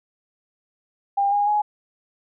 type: tone with pitch steps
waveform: sine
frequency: 800 / 818.2 / 836.9 Hz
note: G5 / G#5 / G#5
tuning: +35 / -26 / +13 cents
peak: -17 dBFS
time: 1.17-1.62 s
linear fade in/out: 10 ms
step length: 150 ms
effects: none